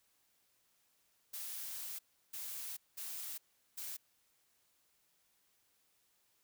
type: noise bursts at uneven times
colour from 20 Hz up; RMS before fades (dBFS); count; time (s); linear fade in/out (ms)
blue; -44; 4; 1.33-1.99 / 2.33-2.77 / 2.97-3.38 / 3.77-3.97; 10
effects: white hiss -75 dBFS RMS until 6.43 s